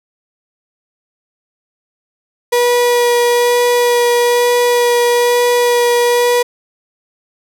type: tone with vibrato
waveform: 35% pulse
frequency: 483 Hz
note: B4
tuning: 39 cents flat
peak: -8 dBFS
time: 2.52-6.43 s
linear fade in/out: 10 ms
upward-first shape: sine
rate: 1.1 Hz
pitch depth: 9 cents each way
effects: none